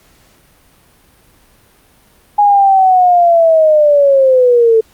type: linear sweep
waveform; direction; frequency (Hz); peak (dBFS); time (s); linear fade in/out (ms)
sine; down; 830.6 to 440; -5; 2.38-4.81; 10
effects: pink hiss -49 dBFS RMS until 4.93 s + Opus 48 kbps